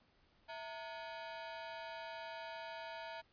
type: ring-modulated tone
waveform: sawtooth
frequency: 787 Hz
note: G5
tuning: 7 cents sharp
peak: -38 dBFS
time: 0.48-3.22 s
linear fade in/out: 20 ms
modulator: 131 Hz
effects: pink hiss -72 dBFS RMS until 3.32 s + resampled to 11025 Hz